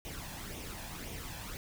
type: noise with flanger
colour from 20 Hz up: pink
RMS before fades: -43 dBFS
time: 0.05-1.57 s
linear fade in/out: 0 ms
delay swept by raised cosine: 0.32 to 1.22 ms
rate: 1.9 Hz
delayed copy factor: +0.55
effects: none